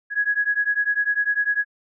sine beating tone pair, 1663 / 1673 Hz, G#6 / G#6, +2 / +12 cents, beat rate 10 Hz, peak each -22 dBFS, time 0.1-1.65 s, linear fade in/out 50 ms, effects none

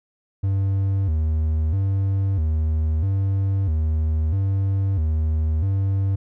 triangle tone with vibrato, 87.31 Hz, F2, in tune, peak -16 dBFS, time 0.43-6.16 s, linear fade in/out 10 ms, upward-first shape square, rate 0.77 Hz, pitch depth 190 cents each way, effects none

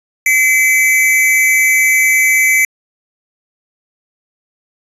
square tone pair together, 2047 / 2298 Hz, C7 / D7, -38 / -38 cents, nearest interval major second, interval 200 cents, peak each -12 dBFS, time 0.26-2.65 s, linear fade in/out 2 ms, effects resampled to 32000 Hz

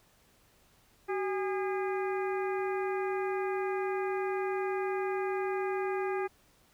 harmonic tone with a mistuned harmonic, 406.9 Hz, G#4, 35 cents flat, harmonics 1 / 2 / 3 / 4 / 5 / 6, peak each -31 / -37 / -41 / -43 / -45 / -47 dBFS, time 1.08-6.28 s, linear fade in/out 20 ms, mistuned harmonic 1, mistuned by -120 cents, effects pink hiss -65 dBFS RMS until 6.73 s

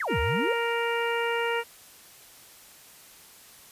sine exponential two-way sweep, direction down then up, 2260 to 65.41 to 559 Hz, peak -27 dBFS, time 0-0.53 s, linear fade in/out 5 ms, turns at 0.2 s
harmonic tone, 466.9 Hz, A#4, 3 cents sharp, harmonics 1 / 2 / 3 / 4 / 5 / 6, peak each -28 / -31 / -33 / -34 / -35 / -36 dBFS, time 0.07-1.64 s, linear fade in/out 50 ms
effects white hiss -51 dBFS RMS until 3.71 s + resampled to 32000 Hz

